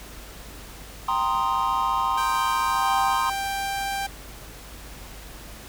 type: chord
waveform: triangle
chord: C minor seventh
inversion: second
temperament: equal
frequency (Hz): 784 / 932.3 / 1046.5 / 1244.5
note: G5 / Bb5 / C6 / Eb6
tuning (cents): 0 / 0 / 0 / 0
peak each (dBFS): -28 / -25 / -22 / -27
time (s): 1.08-3.3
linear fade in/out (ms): 5
type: tone with pitch glide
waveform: sawtooth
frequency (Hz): 784 to 788.5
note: G5 to G5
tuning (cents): 0 to +10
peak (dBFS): -22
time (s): 2.17-4.07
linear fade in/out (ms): 10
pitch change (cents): +10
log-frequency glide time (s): 2.41-3.84
effects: added 50 Hz sine -43 dBFS peak until 5.68 s + pink hiss -43 dBFS RMS until 5.68 s